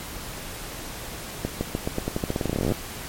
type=accelerating click train; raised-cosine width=2 ms; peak=-11 dBFS; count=25; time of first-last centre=1.45-2.721 s; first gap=160 ms; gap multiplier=0.88; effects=pink hiss -36 dBFS RMS until 3.08 s + MP3 64 kbps

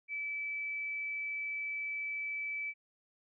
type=tone; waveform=sine; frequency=2307 Hz; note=D7; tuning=31 cents flat; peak=-35 dBFS; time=0.08-2.74 s; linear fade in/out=50 ms; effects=none

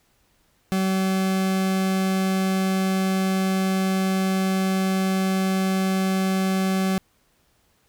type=tone; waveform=40% pulse; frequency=190 Hz; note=F#3; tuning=46 cents sharp; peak=-19 dBFS; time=0.72-6.98 s; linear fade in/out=0 ms; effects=pink hiss -64 dBFS RMS until 7.88 s

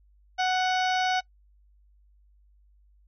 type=harmonic tone with a mistuned harmonic; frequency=741 Hz; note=F#5; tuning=2 cents sharp; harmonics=1 / 2 / 3 / 4 / 5 / 6 / 7 / 8; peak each=-24 / -30 / -34 / -36 / -38 / -40 / -41 / -42 dBFS; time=0.38-1.21 s; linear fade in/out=20 ms; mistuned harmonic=5; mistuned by=+33 cents; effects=noise-tail reverb RT60 0.1 s tail -23 dB re dry + added 50 Hz sine -57 dBFS peak until 3.07 s

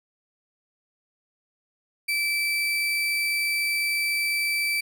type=tone; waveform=35% pulse; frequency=2322 Hz; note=D7; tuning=20 cents flat; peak=-21 dBFS; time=2.08-4.81 s; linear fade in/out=10 ms; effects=none

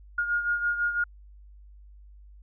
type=beating tone pair; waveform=sine; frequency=1424 / 1430 Hz; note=F6 / F6; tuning=+33 / +41 cents; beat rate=6 Hz; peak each=-25 / -32 dBFS; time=0.18-1.04 s; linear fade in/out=5 ms; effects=added 50 Hz sine -47 dBFS peak until 2.42 s

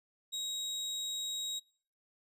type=tone; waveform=30% pulse; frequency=3800 Hz; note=A#7; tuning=33 cents sharp; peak=-33 dBFS; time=0.32-1.6 s; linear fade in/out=20 ms; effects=noise-tail reverb RT60 0.5 s tail -24 dB re dry + resampled to 32000 Hz

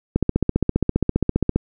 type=click train; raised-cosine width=3 ms; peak=-4 dBFS; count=22; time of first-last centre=0.16-1.56 s; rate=15 Hz; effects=none

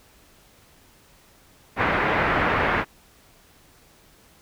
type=low-pass noise; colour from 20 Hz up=white; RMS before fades=-22 dBFS; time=1.76-2.85 s; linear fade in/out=50 ms; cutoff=2000 Hz; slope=24 dB/octave; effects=pink hiss -55 dBFS RMS until 4.41 s

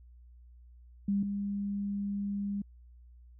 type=tone pair in turn; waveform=sine; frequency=200 / 201.2 Hz; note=G3 / G3; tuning=+35 / +45 cents; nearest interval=unison; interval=10 cents; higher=second; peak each=-26 / -31 dBFS; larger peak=first; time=1.08-1.23 / 1.23-2.62 s; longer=second; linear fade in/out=5 ms; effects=added 60 Hz sine -52 dBFS peak until 3.39 s

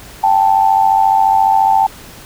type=tone pair together; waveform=sine; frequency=784 / 878.4 Hz; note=G5 / A5; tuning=0 / -3 cents; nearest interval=major second; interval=197 cents; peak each=-11 dBFS; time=0.23-1.87 s; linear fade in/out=10 ms; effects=pink hiss -36 dBFS RMS until 2.25 s

